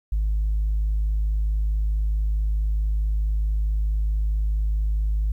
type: tone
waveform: sine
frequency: 52.3 Hz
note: G#1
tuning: 13 cents sharp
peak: -18 dBFS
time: 0.12-5.32 s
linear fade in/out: 5 ms
effects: tanh soft clip ceiling -17 dBFS + 10-bit